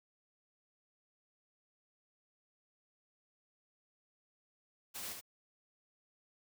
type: noise with echo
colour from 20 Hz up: white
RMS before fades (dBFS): -44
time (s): 4.94-5.14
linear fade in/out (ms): 20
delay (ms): 73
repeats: 1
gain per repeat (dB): -4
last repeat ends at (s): 5.213
effects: none